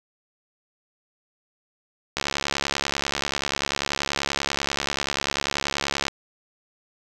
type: click train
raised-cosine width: 0.2 ms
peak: -6 dBFS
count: 276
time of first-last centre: 2.17-6.082 s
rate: 70.3 Hz
effects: none